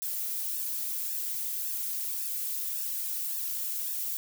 violet noise with flanger, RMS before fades -33 dBFS, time 0.02-4.17 s, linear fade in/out 0 ms, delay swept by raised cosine 1.1 to 3.3 ms, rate 1.8 Hz, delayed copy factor +0.9, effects none

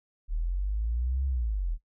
sine linear two-way sweep, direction up then down, 37.05 to 68.2 to 37.05 Hz, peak -26 dBFS, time 0.28-1.78 s, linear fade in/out 50 ms, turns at 1.26 s, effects noise-tail reverb RT60 0.1 s tail -17 dB re dry

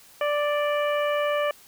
harmonic tone, 587.3 Hz, D5, in tune, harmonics 1 / 2 / 3 / 4 / 5, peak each -23 / -29 / -33 / -35 / -37 dBFS, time 0.21-1.51 s, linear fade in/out 2 ms, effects white hiss -52 dBFS RMS until 1.67 s

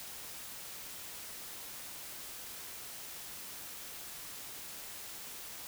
silence, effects white hiss -46 dBFS RMS until 5.67 s

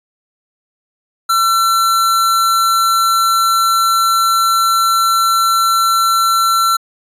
square tone, 1350 Hz, E6, 41 cents sharp, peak -11 dBFS, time 1.29-6.77 s, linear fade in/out 10 ms, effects resampled to 32000 Hz

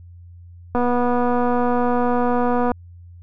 click train, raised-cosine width 1 ms, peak -8 dBFS, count 481, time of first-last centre 0.75-2.717 s, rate 244 Hz, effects added 87 Hz sine -39 dBFS peak until 3.22 s

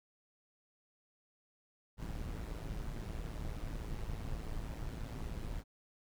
brown noise with amplitude modulation, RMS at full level -38 dBFS, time 1.97-5.64 s, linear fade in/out 50 ms, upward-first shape sine, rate 111 Hz, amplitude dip 65%, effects none

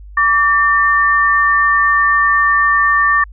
sine tone pair together, 1155.9 / 1802 Hz, D6 / A6, -28 / +41 cents, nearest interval minor sixth, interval 769 cents, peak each -12 dBFS, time 0.17-3.24 s, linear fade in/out 5 ms, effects added 50 Hz sine -32 dBFS peak until 3.32 s

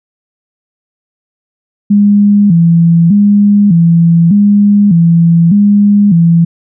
sine tone with vibrato, 185.2 Hz, F#3, 2 cents sharp, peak -3 dBFS, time 1.9-6.45 s, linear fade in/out 10 ms, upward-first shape square, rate 0.83 Hz, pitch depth 170 cents each way, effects none

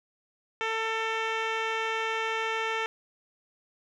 10% pulse tone with low-pass filter, 446.5 Hz, A4, 25 cents sharp, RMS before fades -30 dBFS, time 0.61-2.86 s, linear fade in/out 0 ms, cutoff 3400 Hz, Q 1.1, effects none

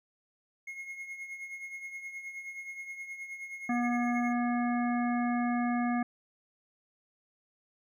triangle tone with tremolo, 2159 Hz, C#7, 46 cents flat, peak -35 dBFS, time 0.67-4.33 s, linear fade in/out 5 ms, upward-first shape triangle, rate 9.5 Hz, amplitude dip 65%
harmonic tone, 241.3 Hz, B3, 40 cents flat, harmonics 1 / 3 / 5 / 7 / 9, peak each -28 / -34 / -40 / -41 / -43 dBFS, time 3.69-6.03 s, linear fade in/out 5 ms
effects none

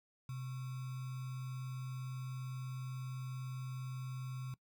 sine tone with sample-and-hold, 128.9 Hz, C3, 26 cents flat, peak -40 dBFS, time 0.29-4.54 s, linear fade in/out 2 ms, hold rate 1225 Hz, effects noise-tail reverb RT60 0.1 s tail -20 dB re dry

